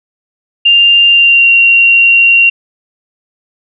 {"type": "tone with pitch glide", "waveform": "sine", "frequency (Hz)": [2794, 2756], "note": ["F7", "F7"], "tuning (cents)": [0, -24], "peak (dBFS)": -3, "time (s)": [0.65, 2.5], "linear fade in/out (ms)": 10, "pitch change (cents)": -24, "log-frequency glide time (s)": [1.07, 1.5], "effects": []}